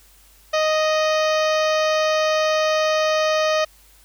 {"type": "harmonic tone with a mistuned harmonic", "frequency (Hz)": 622.3, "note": "D#5", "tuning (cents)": 0, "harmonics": [1, 2, 3, 4, 5, 6, 7, 8, 9, 10], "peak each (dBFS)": [-18, -24, -28, -30, -32, -34, -35, -36, -37, -38], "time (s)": [0.53, 3.65], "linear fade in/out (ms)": 10, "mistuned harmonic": 5, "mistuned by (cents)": -23, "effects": ["added 50 Hz sine -53 dBFS peak until 4.04 s", "white hiss -53 dBFS RMS until 4.04 s"]}